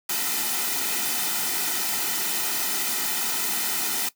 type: noise with comb filter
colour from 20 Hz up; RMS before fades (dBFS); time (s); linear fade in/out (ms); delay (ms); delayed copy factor
white; -26; 0.09-4.09; 5; 1.8; -0.7
effects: noise-tail reverb RT60 0.1 s tail -17 dB re dry + high-pass 200 Hz 12 dB/octave